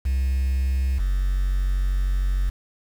triangle tone pair in turn, 65.8 / 46.53 Hz, C2 / F#1, +10 / +10 cents, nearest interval tritone, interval 600 cents, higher first, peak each -16 dBFS, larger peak neither, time 0.05-0.99 / 0.99-2.5 s, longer second, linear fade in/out 10 ms, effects tanh soft clip ceiling -15 dBFS + 7-bit

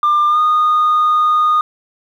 sine tone with pitch glide, 1195 to 1230 Hz, D6 to D#6, +30 to -20 cents, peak -8 dBFS, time 0.03-1.61 s, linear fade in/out 2 ms, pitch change +50 cents, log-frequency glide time 0.29-0.39 s, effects tanh soft clip ceiling -8 dBFS + 8-bit

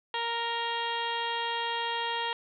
harmonic tone, 466.2 Hz, A#4, in tune, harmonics 1 / 2 / 3 / 4 / 5 / 6 / 7 / 8 / 9, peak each -39 / -32 / -42 / -37 / -46 / -39 / -37 / -44 / -49 dBFS, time 0.14-2.33 s, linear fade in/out 2 ms, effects none

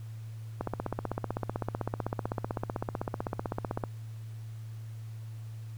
click train, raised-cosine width 1 ms, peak -17 dBFS, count 52, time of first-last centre 0.61-3.838 s, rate 15.8 Hz, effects added 111 Hz sine -39 dBFS peak until 5.77 s + pink hiss -60 dBFS RMS until 5.77 s

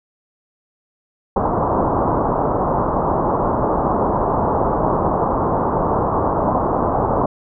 white low-pass noise, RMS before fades -18 dBFS, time 1.36-7.26 s, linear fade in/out 5 ms, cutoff 1100 Hz, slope 48 dB/octave, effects none

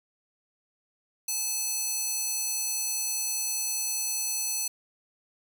square tone with high-pass filter, 865 Hz, A5, 30 cents flat, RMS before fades -30 dBFS, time 1.28-4.68 s, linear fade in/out 5 ms, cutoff 6500 Hz, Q 1.2, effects none

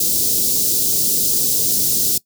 white band-stop noise, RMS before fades -17 dBFS, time 0-2.18 s, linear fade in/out 5 ms, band 460 to 4500 Hz, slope 24 dB/octave, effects noise-tail reverb RT60 0.1 s tail -21 dB re dry + high-pass 80 Hz 12 dB/octave

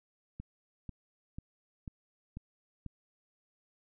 click train, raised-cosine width 5 ms, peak -29 dBFS, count 6, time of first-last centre 0.4-2.863 s, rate 2.03 Hz, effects none

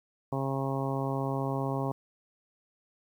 harmonic tone, 135.6 Hz, C#3, 38 cents flat, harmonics 1 / 2 / 3 / 4 / 5 / 6 / 7 / 8, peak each -32 / -35 / -37 / -38 / -39 / -40 / -40 / -41 dBFS, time 0.32-1.92 s, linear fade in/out 5 ms, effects 10-bit

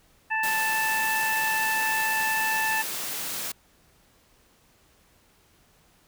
harmonic tone, 880 Hz, A5, in tune, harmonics 1 / 2 / 3, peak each -28 / -26 / -31 dBFS, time 0.3-2.83 s, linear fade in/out 20 ms
white high-pass noise, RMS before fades -32 dBFS, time 0.43-3.52 s, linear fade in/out 5 ms, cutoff 120 Hz, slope 24 dB/octave
effects pink hiss -61 dBFS RMS until 6.07 s

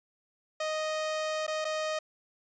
sawtooth tone with dropouts, 622.3 Hz, D#5, in tune, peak -26 dBFS, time 0.6-1.99 s, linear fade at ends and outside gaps 5 ms, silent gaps 1.467-1.478 / 1.646-1.65 s, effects resampled to 16000 Hz

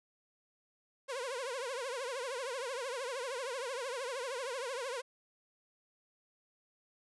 sawtooth tone with vibrato, 510 Hz, C5, 44 cents flat, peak -33 dBFS, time 1.08-5.02 s, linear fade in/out 20 ms, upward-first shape triangle, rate 13 Hz, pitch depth 190 cents each way, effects resampled to 24000 Hz

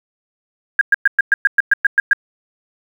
sine tone bursts, 1620 Hz, G#6, 43 cents flat, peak -7 dBFS, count 11, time 0.79-2.132 s, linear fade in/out 2 ms, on 22 ms, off 110 ms, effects 7-bit

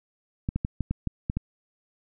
clicks, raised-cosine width 5 ms, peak -14 dBFS, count 8, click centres 0.489 / 0.56 / 0.649 / 0.807 / 0.91 / 1.073 / 1.299 / 1.37 s, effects none

